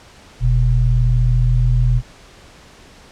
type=tone pair together; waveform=sine; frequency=43.27 / 122.5 Hz; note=F1 / B2; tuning=-15 / -14 cents; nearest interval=octave + tritone; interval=1801 cents; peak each=-14 dBFS; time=0.4-2.02 s; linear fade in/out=50 ms; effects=pink hiss -44 dBFS RMS until 3.11 s + low-pass 7000 Hz 12 dB/octave